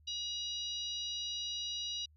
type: harmonic tone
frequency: 960 Hz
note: B5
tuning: 49 cents flat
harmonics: 3 / 4 / 5 / 6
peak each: -42 / -39 / -46 / -46 dBFS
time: 0.07-2.06 s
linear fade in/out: 10 ms
effects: added 76 Hz sine -61 dBFS peak until 2.16 s